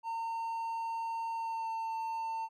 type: tone with pitch glide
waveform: triangle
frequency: 912 to 900.5 Hz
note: A#5 to A5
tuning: -38 to +40 cents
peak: -32 dBFS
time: 0.03-2.49 s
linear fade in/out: 50 ms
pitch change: -22 cents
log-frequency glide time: 1.35-1.71 s
effects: none